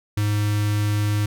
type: tone with notch filter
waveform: square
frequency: 104.4 Hz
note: G#2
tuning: 10 cents sharp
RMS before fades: -21 dBFS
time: 0.17-1.26 s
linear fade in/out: 5 ms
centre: 640 Hz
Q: 0.86
effects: none